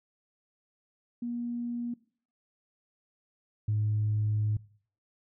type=tone pair in turn; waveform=sine; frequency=238.7 / 106.33 Hz; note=A#3 / G#2; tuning=+41 / +41 cents; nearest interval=octave + major second; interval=1400 cents; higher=first; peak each=-31 / -24 dBFS; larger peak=second; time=1.22-1.94 / 3.68-4.57 s; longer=second; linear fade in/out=5 ms; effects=noise-tail reverb RT60 0.5 s tail -21 dB re dry + tanh soft clip ceiling -21 dBFS